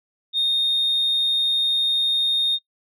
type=tone; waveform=sine; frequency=3684 Hz; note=A#7; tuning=21 cents flat; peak=-16 dBFS; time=0.33-2.59 s; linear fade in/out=50 ms; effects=noise-tail reverb RT60 0.1 s tail -22 dB re dry + tanh soft clip ceiling -15 dBFS